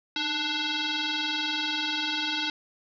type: tone with frequency modulation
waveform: sine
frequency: 306.1 Hz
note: D#4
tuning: 28 cents flat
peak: -26 dBFS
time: 0.16-2.5 s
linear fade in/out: 2 ms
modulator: 592 Hz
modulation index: 7.2
effects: none